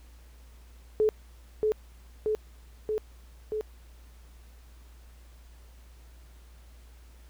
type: tone with echo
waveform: sine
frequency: 430 Hz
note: A4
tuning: 40 cents flat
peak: -20 dBFS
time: 1-1.09 s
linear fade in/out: 0 ms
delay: 630 ms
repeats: 4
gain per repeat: -2 dB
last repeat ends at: 3.61 s
effects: added 59 Hz sine -49 dBFS peak until 7.29 s + pink hiss -61 dBFS RMS until 7.29 s